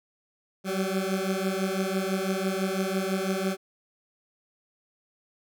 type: beating tone pair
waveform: 20% pulse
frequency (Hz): 187.9 / 193.9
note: F#3 / G3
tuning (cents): +27 / -19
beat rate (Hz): 6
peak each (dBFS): -24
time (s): 0.64-3.57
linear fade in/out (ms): 50
effects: none